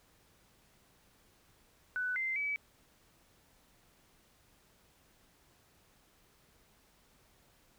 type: tone with pitch steps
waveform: sine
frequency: 1493 / 2080 / 2289 Hz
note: F#6 / C7 / D7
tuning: +15 / -11 / -45 cents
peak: -32 dBFS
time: 1.96-2.56 s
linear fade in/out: 0 ms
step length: 200 ms
effects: pink hiss -67 dBFS RMS until 7.78 s